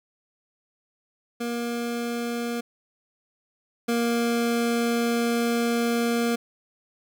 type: tone pair in turn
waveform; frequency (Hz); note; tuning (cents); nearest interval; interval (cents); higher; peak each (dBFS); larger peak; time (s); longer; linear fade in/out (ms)
25% pulse; 236.6 / 234.8; A#3 / A#3; +26 / +13; unison; 13; first; -23 / -18; second; 1.4-2.61 / 3.88-6.36; second; 10
effects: none